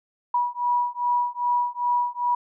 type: beating tone pair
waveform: sine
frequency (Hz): 970 / 972.5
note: B5 / B5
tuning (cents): -31 / -27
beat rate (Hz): 2.5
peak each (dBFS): -24 / -24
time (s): 0.34-2.35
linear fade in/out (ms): 5
effects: none